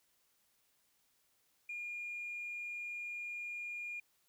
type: tone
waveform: sine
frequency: 2420 Hz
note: D#7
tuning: 49 cents flat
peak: -39 dBFS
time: 1.69-4 s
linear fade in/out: 5 ms
effects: tanh soft clip ceiling -36 dBFS + white hiss -75 dBFS RMS until 4.28 s